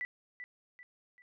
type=tone with echo; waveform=sine; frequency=1975.5 Hz; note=B6; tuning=in tune; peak=-34 dBFS; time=0.01-0.05 s; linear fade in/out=0 ms; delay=390 ms; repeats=3; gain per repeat=-8 dB; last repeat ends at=1.22 s; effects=none